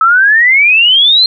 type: exponential sweep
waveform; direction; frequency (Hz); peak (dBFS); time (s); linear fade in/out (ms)
sine; up; 1286 to 4213; -4; 0.01-1.26; 2
effects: none